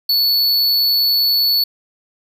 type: tone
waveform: square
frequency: 4435 Hz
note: C#8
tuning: in tune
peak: -13 dBFS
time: 0.09-1.64 s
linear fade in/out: 5 ms
effects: none